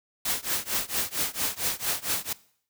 white noise with tremolo, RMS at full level -25 dBFS, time 0.25-2.33 s, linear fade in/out 5 ms, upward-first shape triangle, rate 4.4 Hz, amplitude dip 100%, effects noise-tail reverb RT60 0.6 s tail -20 dB re dry

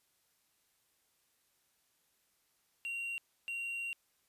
triangle tone bursts at uneven times, 2756 Hz, F7, 24 cents flat, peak -35 dBFS, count 2, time 2.85-3.18 / 3.48-3.93 s, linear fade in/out 0 ms, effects white hiss -75 dBFS RMS until 4.28 s + resampled to 32000 Hz

